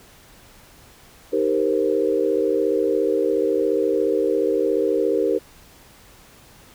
sine chord, C minor seventh, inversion first, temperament equal, 311.1 / 392 / 466.2 / 523.3 Hz, Eb4 / G4 / Bb4 / C5, 0 / 0 / 0 / 0 cents, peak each -25 / -22 / -21 / -25 dBFS, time 1.32-5.39 s, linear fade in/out 20 ms, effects pink hiss -49 dBFS RMS until 6.74 s

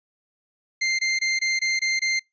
sawtooth tone bursts, 2093 Hz, C7, in tune, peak -17 dBFS, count 7, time 0.81-2.196 s, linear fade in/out 10 ms, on 180 ms, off 21 ms, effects noise-tail reverb RT60 0.2 s tail -26 dB re dry + resampled to 16000 Hz

